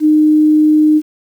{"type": "tone", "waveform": "sine", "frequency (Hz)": 306.1, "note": "D#4", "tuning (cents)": -28, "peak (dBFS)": -6, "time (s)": [0, 1.02], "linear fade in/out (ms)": 50, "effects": ["7-bit"]}